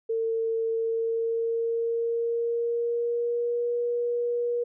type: tone with pitch glide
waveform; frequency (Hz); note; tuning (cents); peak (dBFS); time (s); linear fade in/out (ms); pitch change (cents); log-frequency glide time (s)
sine; 452.2 to 478.8; A4 to A#4; +47 to +46; -24; 0.09-4.64; 10; +99; 0.7-3.74
effects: none